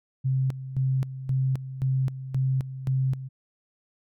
sine tone with tremolo, 132 Hz, C3, 16 cents sharp, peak -21 dBFS, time 0.24-3.29 s, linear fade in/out 20 ms, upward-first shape square, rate 1.9 Hz, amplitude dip 75%, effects none

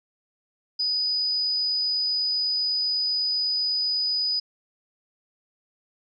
sine tone, 4972 Hz, D#8, 2 cents flat, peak -22 dBFS, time 0.79-4.4 s, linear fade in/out 10 ms, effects none

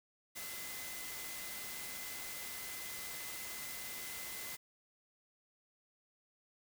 sine tone in noise, 2039 Hz, C7, 45 cents flat, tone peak -51 dBFS, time 0.35-4.57 s, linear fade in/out 20 ms, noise white, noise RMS -45 dBFS, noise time 0.35-4.57 s, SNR -9 dB, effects none

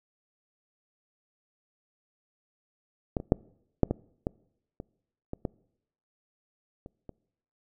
clicks, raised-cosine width 2 ms, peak -14 / -24 / -6 / -6 / -13 / -15 / -25 / -21 / -16 / -30 / -28 dBFS, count 11, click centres 3.168 / 3.201 / 3.321 / 3.833 / 3.91 / 4.269 / 4.801 / 5.334 / 5.452 / 6.861 / 7.093 s, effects noise-tail reverb RT60 0.8 s tail -25 dB re dry

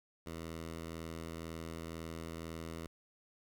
10% pulse tone, 82 Hz, E2, 9 cents flat, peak -34 dBFS, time 0.26-2.87 s, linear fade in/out 5 ms, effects none

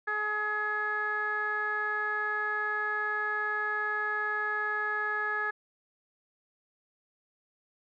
15% pulse tone with low-pass filter, 422.5 Hz, G#4, 30 cents sharp, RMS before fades -31 dBFS, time 0.07-5.51 s, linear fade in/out 10 ms, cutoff 1600 Hz, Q 9.8, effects none

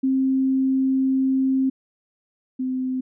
sine tone pair in turn, 264.8 / 258 Hz, C4 / C4, +21 / -24 cents, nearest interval unison, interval 45 cents, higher first, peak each -17 / -22 dBFS, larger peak first, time 0.03-1.7 / 2.59-3.01 s, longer first, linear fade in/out 10 ms, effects none

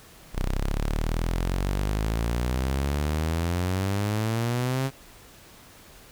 sawtooth exponential sweep, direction up, 30.65 to 136.6 Hz, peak -20 dBFS, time 0.33-4.91 s, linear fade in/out 50 ms, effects pink hiss -50 dBFS RMS until 6.11 s

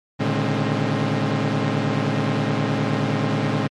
sawtooth tone cluster, 112.4 / 142.6 / 152.1 / 207.1 / 265.4 Hz, A2 / C#3 / D#3 / G#3 / C4, +37 / +49 / -39 / -5 / +25 cents, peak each -22 dBFS, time 0.19-3.68 s, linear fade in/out 20 ms, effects low-pass 4000 Hz 12 dB/octave + MP3 64 kbps

